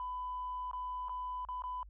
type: tone with dropouts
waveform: sine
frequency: 1000 Hz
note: B5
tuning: 21 cents sharp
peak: -36 dBFS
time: 0-1.83 s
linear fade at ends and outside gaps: 1 ms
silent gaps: 0.713-0.732 / 1.085-1.094 / 1.45-1.487 / 1.621-1.638 s
effects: tanh soft clip ceiling -32 dBFS + added 50 Hz sine -51 dBFS peak until 1.89 s